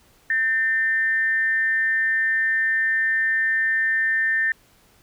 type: tone with frequency modulation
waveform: sine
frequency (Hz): 1800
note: A6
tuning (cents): +39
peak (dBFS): -18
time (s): 0.3-4.52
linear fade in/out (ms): 2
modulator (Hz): 240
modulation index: 0.31
effects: pink hiss -57 dBFS RMS until 5.02 s